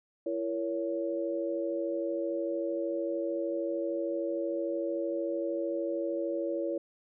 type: chord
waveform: sine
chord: A# diminished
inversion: second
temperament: just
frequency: 335.6 / 466.2 / 559.4 Hz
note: E4 / A#4 / C#5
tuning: +31 / 0 / +16 cents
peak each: -33 / -37 / -33 dBFS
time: 0.26-6.78 s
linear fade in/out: 5 ms
effects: none